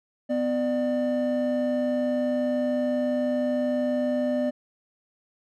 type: tone pair together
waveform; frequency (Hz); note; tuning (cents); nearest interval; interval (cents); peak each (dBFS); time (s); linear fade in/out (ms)
triangle; 250.8 / 596.5; B3 / D5; +27 / +27; octave + minor third; 1500; -23; 0.29-4.51; 20
effects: tanh soft clip ceiling -13 dBFS